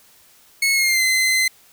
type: tone with pitch glide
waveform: sawtooth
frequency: 2191 to 2056 Hz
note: C#7 to C7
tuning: -21 to -31 cents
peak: -12 dBFS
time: 0.62-1.48 s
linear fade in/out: 5 ms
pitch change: -110 cents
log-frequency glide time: 0.73-1.03 s
effects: white hiss -52 dBFS RMS until 1.72 s